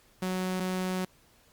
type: tone pair in turn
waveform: sawtooth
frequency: 185 / 185 Hz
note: F#3 / F#3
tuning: 0 / 0 cents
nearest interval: unison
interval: 0 cents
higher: neither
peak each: -25 dBFS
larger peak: neither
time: 0.22-0.6 / 0.6-1.05 s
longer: second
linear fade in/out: 5 ms
effects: pink hiss -62 dBFS RMS until 1.52 s + Opus 48 kbps